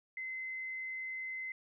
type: tone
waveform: sine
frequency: 2055 Hz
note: C7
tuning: 32 cents flat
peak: -38 dBFS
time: 0.17-1.52 s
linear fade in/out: 2 ms
effects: none